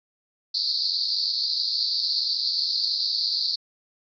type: band-pass noise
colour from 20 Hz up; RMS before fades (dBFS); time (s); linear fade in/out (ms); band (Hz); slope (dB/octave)
pink; -25; 0.54-3.56; 10; 4200 to 4800; 96
effects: MP3 64 kbps